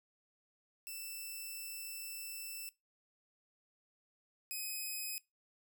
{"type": "tone pair in turn", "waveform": "5% pulse", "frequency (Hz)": [2653, 2526], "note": ["E7", "D#7"], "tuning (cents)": [10, 26], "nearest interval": "minor second", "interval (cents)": 84, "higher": "first", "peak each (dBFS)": [-34, -30], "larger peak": "second", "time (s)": [[0.87, 2.69], [4.51, 5.18]], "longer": "first", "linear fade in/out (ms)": 0, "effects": ["noise-tail reverb RT60 0.2 s tail -21 dB re dry"]}